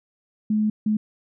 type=tone bursts at uneven times; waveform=sine; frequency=213.7 Hz; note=G#3; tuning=50 cents sharp; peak=-18 dBFS; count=2; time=0.5-0.7 / 0.86-0.97 s; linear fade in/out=5 ms; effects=none